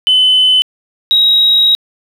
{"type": "tone pair in turn", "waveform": "sine", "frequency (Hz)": [3027, 3814], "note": ["F#7", "A#7"], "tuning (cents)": [39, 39], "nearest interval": "major third", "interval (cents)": 400, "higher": "second", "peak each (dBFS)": -5, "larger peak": "neither", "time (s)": [[0.07, 0.62], [1.11, 1.75]], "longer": "second", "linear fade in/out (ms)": 0, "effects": ["tanh soft clip ceiling -2 dBFS", "7-bit"]}